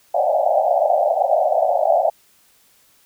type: band-pass noise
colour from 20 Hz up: pink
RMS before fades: -17 dBFS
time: 0.14-2.1 s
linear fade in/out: 5 ms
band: 570 to 790 Hz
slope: 96 dB/octave
effects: white hiss -56 dBFS RMS until 3.05 s